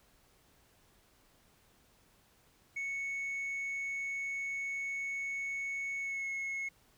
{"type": "tone with pitch glide", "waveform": "sine", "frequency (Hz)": [2213, 2180], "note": ["C#7", "C#7"], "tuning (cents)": [-3, -29], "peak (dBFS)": -32, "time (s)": [2.76, 6.69], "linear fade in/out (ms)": 10, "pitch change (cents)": -26, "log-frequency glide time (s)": [6, 6.28], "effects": ["tanh soft clip ceiling -34 dBFS", "pink hiss -67 dBFS RMS until 6.97 s"]}